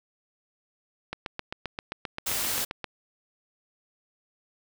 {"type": "click train", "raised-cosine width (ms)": 0.3, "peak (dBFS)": -16, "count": 14, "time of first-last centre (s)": [1.13, 2.843], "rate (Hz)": 7.59}
{"type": "noise", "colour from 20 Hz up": "white", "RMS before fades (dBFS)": -29, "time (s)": [2.26, 2.65], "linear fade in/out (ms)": 10}
{"effects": []}